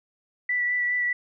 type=tone with vibrato; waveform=sine; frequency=1965 Hz; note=B6; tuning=9 cents flat; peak=-22 dBFS; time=0.49-1.13 s; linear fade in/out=5 ms; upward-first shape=sine; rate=4.9 Hz; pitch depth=14 cents each way; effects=none